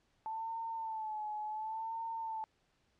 sine tone with vibrato, 878 Hz, A5, 4 cents flat, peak -37 dBFS, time 0.26-2.44 s, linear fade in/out 0 ms, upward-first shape sine, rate 0.7 Hz, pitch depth 61 cents each way, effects pink hiss -75 dBFS RMS until 2.99 s + low-pass 6000 Hz 12 dB/octave

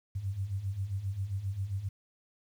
sine beating tone pair, 92.5 / 100 Hz, F#2 / G2, 0 / +35 cents, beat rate 7.5 Hz, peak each -38 / -33 dBFS, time 0.15-1.89 s, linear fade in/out 10 ms, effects 10-bit

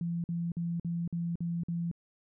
sine tone bursts, 170.1 Hz, F3, 45 cents flat, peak -30 dBFS, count 7, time 0.01-1.914 s, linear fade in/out 2 ms, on 230 ms, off 49 ms, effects none

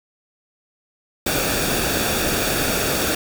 pink noise with comb filter, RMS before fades -21 dBFS, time 1.26-3.15 s, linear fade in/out 5 ms, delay 0.98 ms, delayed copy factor -0.55, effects none

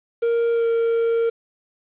triangle tone with pitch glide, 466.2 to 460.8 Hz, A#4 to A#4, 0 to -20 cents, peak -15 dBFS, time 0.22-1.3 s, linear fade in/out 10 ms, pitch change -20 cents, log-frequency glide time 0.52-0.67 s, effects resampled to 8000 Hz + 8-bit

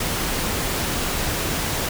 pink noise, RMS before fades -24 dBFS, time 0-1.89 s, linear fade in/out 5 ms, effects none

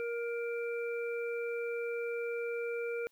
harmonic tone, 470 Hz, A#4, 14 cents sharp, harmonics 1 / 3 / 5, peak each -34 / -44 / -44 dBFS, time 0-3.07 s, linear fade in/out 0 ms, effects white hiss -72 dBFS RMS until 3.11 s

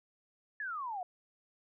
sine exponential sweep, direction down, 1760 to 698.5 Hz, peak -36 dBFS, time 0.6-1.03 s, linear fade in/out 2 ms, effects none

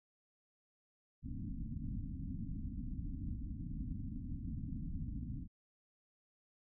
pink low-pass noise, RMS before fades -42 dBFS, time 1.22-5.48 s, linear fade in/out 50 ms, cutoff 290 Hz, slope 96 dB/octave, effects none

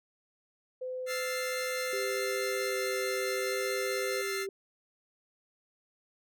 sine tone, 510 Hz, C5, 44 cents flat, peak -34 dBFS, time 0.81-4.22 s, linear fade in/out 10 ms
sawtooth chord, F major seventh, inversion third, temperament equal, 1318.5 / 1396.9 / 1760 / 2093 Hz, E6 / F6 / A6 / C7, 0 / 0 / 0 / 0 cents, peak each -38 / -39 / -38 / -33 dBFS, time 1.06-4.47 s, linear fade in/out 50 ms
sine tone with vibrato, 392 Hz, G4, in tune, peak -34 dBFS, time 1.93-4.49 s, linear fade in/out 2 ms, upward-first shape square, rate 0.63 Hz, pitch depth 10 cents each way
effects none

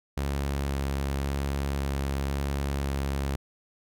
sawtooth tone with vibrato, 69.3 Hz, C#2, in tune, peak -23 dBFS, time 0.17-3.36 s, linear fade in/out 5 ms, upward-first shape square, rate 0.93 Hz, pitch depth 9 cents each way, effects none

